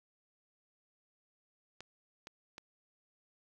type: clicks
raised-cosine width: 0.2 ms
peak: -29 dBFS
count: 3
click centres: 1.806 / 2.271 / 2.581 s
effects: 11-bit